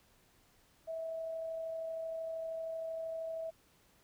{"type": "tone with amplitude modulation", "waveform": "sine", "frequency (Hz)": 651, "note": "E5", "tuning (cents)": -22, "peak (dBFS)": -36, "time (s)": [0.87, 3.51], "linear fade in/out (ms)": 20, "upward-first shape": "sine", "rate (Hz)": 32.9, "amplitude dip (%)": 25, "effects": ["pink hiss -68 dBFS RMS until 4.03 s"]}